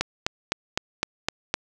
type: click train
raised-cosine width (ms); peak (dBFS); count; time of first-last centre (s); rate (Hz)
0.2; -5; 7; 0.01-1.541; 3.92
effects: none